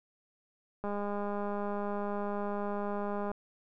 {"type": "click train", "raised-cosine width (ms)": 1, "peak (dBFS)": -23, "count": 506, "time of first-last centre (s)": [0.84, 3.315], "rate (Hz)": 204, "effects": []}